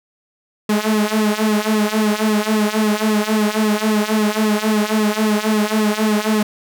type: tone with flanger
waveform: sawtooth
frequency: 213.7 Hz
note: G#3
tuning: 50 cents sharp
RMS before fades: -17 dBFS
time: 0.69-6.43 s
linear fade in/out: 5 ms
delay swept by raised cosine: 1.3 to 4.6 ms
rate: 3.7 Hz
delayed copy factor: -0.95
effects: none